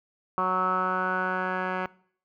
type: tone with low-pass filter sweep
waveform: 10% pulse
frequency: 185 Hz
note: F#3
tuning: in tune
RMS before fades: -27 dBFS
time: 0.38-1.86 s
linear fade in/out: 0 ms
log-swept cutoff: 1200 to 1800 Hz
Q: 9
effects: noise-tail reverb RT60 0.6 s tail -22 dB re dry